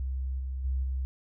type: tone with level steps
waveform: sine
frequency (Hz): 65.41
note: C2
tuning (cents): 0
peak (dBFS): -29 / -31 / -26 / -28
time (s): 0-1.05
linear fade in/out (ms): 0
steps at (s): 0.39 / 0.64 / 0.83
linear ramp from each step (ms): 10
effects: none